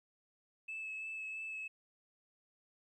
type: tone with vibrato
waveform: sine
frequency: 2608 Hz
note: E7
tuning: 19 cents flat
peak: -39 dBFS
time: 0.68-1.68 s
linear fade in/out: 10 ms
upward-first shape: sine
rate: 3 Hz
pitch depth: 15 cents each way
effects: tanh soft clip ceiling -37 dBFS + 13-bit